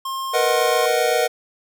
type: tone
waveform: square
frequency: 1066 Hz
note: C6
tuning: 32 cents sharp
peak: -25 dBFS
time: 0.05-0.86 s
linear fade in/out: 5 ms
type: chord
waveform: square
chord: B major seventh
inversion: third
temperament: equal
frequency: 466.2 / 493.9 / 622.3 / 740 Hz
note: A#4 / B4 / D#5 / F#5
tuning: 0 / 0 / 0 / 0 cents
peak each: -23 dBFS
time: 0.33-1.28 s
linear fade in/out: 20 ms
effects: none